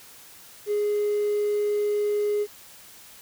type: tone with hard clipping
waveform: triangle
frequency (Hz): 415.5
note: G#4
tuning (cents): +1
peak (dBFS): -22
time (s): 0.66-2.47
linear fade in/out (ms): 50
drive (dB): 4
effects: white hiss -48 dBFS RMS until 3.21 s